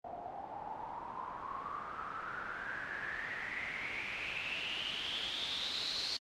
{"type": "noise with low-pass filter sweep", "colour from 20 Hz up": "white", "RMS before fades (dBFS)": -41, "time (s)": [0.04, 6.17], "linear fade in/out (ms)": 5, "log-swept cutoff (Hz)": [700, 4400], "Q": 8.7, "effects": ["AAC 64 kbps"]}